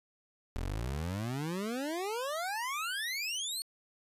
25% pulse exponential sweep, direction up, 39.57 to 4435 Hz, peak -30 dBFS, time 0.56-3.62 s, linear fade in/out 0 ms, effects resampled to 32000 Hz

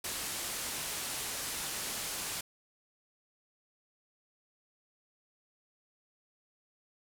white low-pass noise, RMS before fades -38 dBFS, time 0.04-2.41 s, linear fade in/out 5 ms, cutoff 12000 Hz, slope 24 dB/octave, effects none

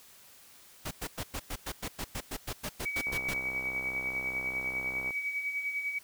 pink noise bursts, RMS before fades -36 dBFS, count 16, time 0.85-3.342 s, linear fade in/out 10 ms, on 62 ms, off 100 ms
sine tone with tremolo, 2271 Hz, C#7, 41 cents sharp, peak -29 dBFS, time 2.85-5.99 s, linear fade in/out 10 ms, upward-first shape sine, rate 10 Hz, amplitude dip 55%
click train, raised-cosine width 1 ms, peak -29 dBFS, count 133, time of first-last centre 3.07-5.107 s, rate 64.8 Hz
effects white hiss -56 dBFS RMS until 6.03 s

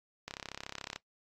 click train, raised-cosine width 0.2 ms, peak -22 dBFS, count 24, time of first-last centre 0.28-0.96 s, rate 33.8 Hz, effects noise-tail reverb RT60 0.1 s tail -18 dB re dry + AAC 48 kbps

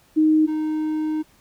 sine / triangle tone pair in turn, 311.1 / 309.9 Hz, D#4 / D#4, 0 / -7 cents, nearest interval unison, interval 7 cents, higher first, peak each -13 / -19 dBFS, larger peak first, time 0.16-0.47 / 0.47-1.23 s, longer second, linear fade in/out 20 ms, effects pink hiss -57 dBFS RMS until 1.4 s

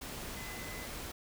sine tone in noise, 2022 Hz, B6, 40 cents sharp, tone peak -48 dBFS, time 0.36-0.87 s, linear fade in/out 10 ms, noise pink, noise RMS -43 dBFS, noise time 0.01-1.12 s, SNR -8 dB, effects none

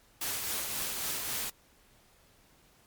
white noise with tremolo, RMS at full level -33 dBFS, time 0.21-1.5 s, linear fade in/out 5 ms, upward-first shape triangle, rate 3.7 Hz, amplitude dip 35%, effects pink hiss -63 dBFS RMS until 2.86 s + MP3 96 kbps

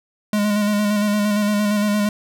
square tone with vibrato, 207.7 Hz, G#3, in tune, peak -17 dBFS, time 0.33-2.09 s, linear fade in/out 2 ms, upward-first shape square, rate 8.7 Hz, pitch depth 24 cents each way, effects none

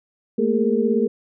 sine tone cluster, 218 / 234.8 / 408.2 / 459.4 Hz, A3 / A#3 / G#4 / A#4, -16 / +13 / -30 / -25 cents, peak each -22 dBFS, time 0.38-1.08 s, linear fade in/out 10 ms, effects none

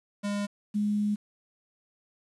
square / sine tone pair in turn, 203.6 / 207.9 Hz, G#3 / G#3, -34 / +2 cents, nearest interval unison, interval 36 cents, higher second, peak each -29 / -24 dBFS, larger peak second, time 0.23-0.47 / 0.74-1.16 s, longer second, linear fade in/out 20 ms, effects resampled to 24000 Hz + 9-bit

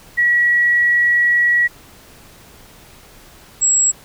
sine tone pair in turn, 1925 / 7684 Hz, B6 / B8, -45 / -48 cents, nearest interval 2 octaves, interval 2397 cents, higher second, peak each -11 dBFS, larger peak neither, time 0.17-1.68 / 3.61-3.92 s, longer first, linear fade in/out 20 ms, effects pink hiss -44 dBFS RMS until 4.04 s

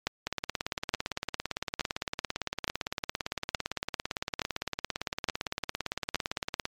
two click trains, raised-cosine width 0.2 ms, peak -13 / -10 dBFS, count 114 / 8, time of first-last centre 0.27-6.654 / 0.07-6.157 s, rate 17.7 / 1.15 Hz, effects MP3 96 kbps

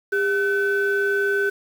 sine tone pair together, 401.8 / 1517 Hz, G4 / F#6, +43 / +43 cents, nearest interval octave + major seventh, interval 2300 cents, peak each -20 dBFS, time 0.12-1.5 s, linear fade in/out 10 ms, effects tanh soft clip ceiling -13 dBFS + 7-bit

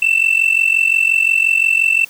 sine tone with amplitude modulation, 2670 Hz, E7, 22 cents sharp, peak -5 dBFS, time 0.02-2.05 s, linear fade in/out 5 ms, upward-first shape sine, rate 45.7 Hz, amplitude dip 90%, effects tanh soft clip ceiling -7 dBFS + white hiss -42 dBFS RMS until 2.09 s

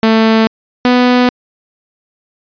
sawtooth tone pair in turn, 222.3 / 248 Hz, A3 / B3, +18 / +7 cents, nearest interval major second, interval 189 cents, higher second, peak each -3 dBFS, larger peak neither, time 0.03-0.47 / 0.85-1.29 s, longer neither, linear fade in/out 0 ms, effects resampled to 11025 Hz

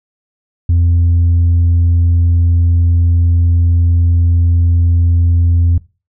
sine tone, 85.4 Hz, F2, 38 cents flat, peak -5 dBFS, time 0.69-5.78 s, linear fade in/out 5 ms, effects noise-tail reverb RT60 0.3 s tail -22 dB re dry + tanh soft clip ceiling -6 dBFS

